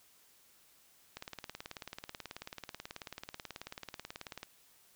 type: click train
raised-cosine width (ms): 0.2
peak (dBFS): -25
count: 61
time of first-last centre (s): 1.17-4.431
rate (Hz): 18.4
effects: white hiss -65 dBFS RMS until 4.95 s